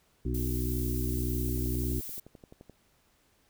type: harmonic tone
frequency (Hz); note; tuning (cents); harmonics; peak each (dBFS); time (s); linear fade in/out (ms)
61.8; B1; +2; 1 / 2 / 4 / 5 / 6; -31 / -34 / -37 / -38 / -39; 0.25-2; 5
type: noise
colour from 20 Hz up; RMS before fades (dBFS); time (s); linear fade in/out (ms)
violet; -40; 0.34-2.2; 5
type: click train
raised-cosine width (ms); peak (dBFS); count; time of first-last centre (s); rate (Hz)
2; -35; 15; 1.49-2.697; 11.6
effects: pink hiss -68 dBFS RMS until 3.49 s